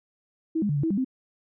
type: tone with pitch steps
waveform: sine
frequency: 321.8 / 206.3 / 146.6 / 141.8 / 325.1 / 198.2 / 260.1 Hz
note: E4 / G#3 / D3 / C#3 / E4 / G3 / C4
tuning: -42 / -11 / -3 / +40 / -24 / +19 / -10 cents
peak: -22 dBFS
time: 0.55-1.047 s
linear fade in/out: 10 ms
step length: 71 ms
effects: none

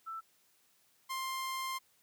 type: tone pair in turn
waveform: sine / sawtooth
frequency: 1327 / 1053.2 Hz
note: E6 / C6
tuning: +11 / +11 cents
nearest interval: major third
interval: 400 cents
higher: first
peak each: -39 / -32 dBFS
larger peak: second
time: 0.06-0.21 / 1.09-1.79 s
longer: second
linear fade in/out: 20 ms
effects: white hiss -70 dBFS RMS until 2.02 s + high-pass 80 Hz 12 dB/octave

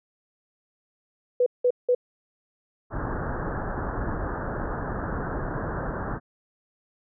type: tone bursts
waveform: sine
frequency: 493.9 Hz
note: B4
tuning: in tune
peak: -17 dBFS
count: 3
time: 1.4-1.949 s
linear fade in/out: 5 ms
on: 63 ms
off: 180 ms
type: low-pass noise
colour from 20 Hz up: pink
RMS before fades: -30 dBFS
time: 2.9-6.2 s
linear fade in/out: 50 ms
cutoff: 1700 Hz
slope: 96 dB/octave
effects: none

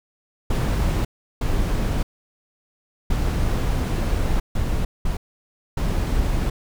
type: noise bursts at uneven times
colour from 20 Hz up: brown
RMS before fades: -21 dBFS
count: 6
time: 0.5-1.05 / 1.41-2.03 / 3.1-4.4 / 4.55-4.85 / 5.05-5.17 / 5.77-6.5 s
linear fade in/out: 5 ms
effects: none

